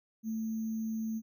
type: tone with sample-and-hold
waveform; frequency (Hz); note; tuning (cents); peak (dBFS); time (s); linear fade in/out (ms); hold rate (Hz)
sine; 221.5; A3; +12; -32; 0.23-1.22; 50; 6300
effects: none